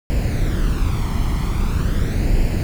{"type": "noise with flanger", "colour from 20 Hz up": "brown", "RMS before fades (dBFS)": -18, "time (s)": [0.1, 2.63], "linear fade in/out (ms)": 0, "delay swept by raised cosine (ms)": [0.41, 0.96], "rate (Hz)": 0.43, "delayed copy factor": 0.6, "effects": []}